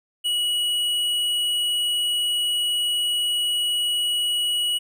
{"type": "tone with tanh clipping", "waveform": "sine", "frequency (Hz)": 2921, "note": "F#7", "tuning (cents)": -23, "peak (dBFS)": -22, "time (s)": [0.24, 4.79], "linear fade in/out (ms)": 20, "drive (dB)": 12, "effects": []}